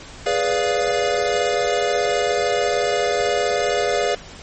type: chord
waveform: square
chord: G# diminished seventh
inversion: none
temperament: equal with one note detuned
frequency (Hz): 415.3 / 493.9 / 580.9 / 698.5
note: G#4 / B4 / D5 / F5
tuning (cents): 0 / 0 / -19 / 0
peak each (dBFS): -24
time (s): 0.26-4.15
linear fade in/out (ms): 5
effects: pink hiss -39 dBFS RMS until 4.42 s + MP3 32 kbps